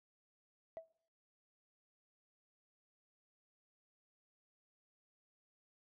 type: tone with exponential decay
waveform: sine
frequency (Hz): 653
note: E5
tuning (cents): -17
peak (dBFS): -38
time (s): 0.77-0.88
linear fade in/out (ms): 0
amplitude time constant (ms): 22
effects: noise-tail reverb RT60 0.8 s tail -26 dB re dry + tanh soft clip ceiling -39 dBFS